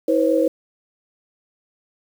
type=tone cluster; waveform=sine; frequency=321.7 / 493.9 / 540 Hz; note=E4 / B4 / C#5; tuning=-42 / 0 / -45 cents; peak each=-19 dBFS; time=0.08-0.48 s; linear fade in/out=5 ms; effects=7-bit